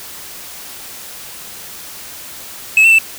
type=tone with pitch steps; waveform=triangle; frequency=2585 / 2689 / 2650 Hz; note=E7 / E7 / E7; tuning=-34 / +34 / +9 cents; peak=-4 dBFS; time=2.77-2.986 s; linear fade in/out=2 ms; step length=72 ms; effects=white hiss -32 dBFS RMS until 3.18 s